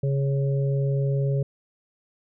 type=harmonic tone; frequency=137.9 Hz; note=C#3; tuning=9 cents flat; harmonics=1 / 3 / 4; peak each=-21 / -31 / -33 dBFS; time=0.03-1.43 s; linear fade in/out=5 ms; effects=none